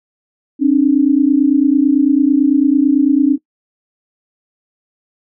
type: tone pair together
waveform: sine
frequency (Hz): 269.5 / 298.5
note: C#4 / D4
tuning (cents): -49 / +28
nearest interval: major second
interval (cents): 177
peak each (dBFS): -11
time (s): 0.59-3.38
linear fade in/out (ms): 50
effects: noise-tail reverb RT60 0.1 s tail -20 dB re dry